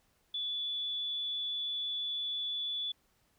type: tone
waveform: sine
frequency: 3449 Hz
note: A7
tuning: 35 cents flat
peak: -33 dBFS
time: 0.34-2.92 s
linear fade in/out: 5 ms
effects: pink hiss -72 dBFS RMS until 3.38 s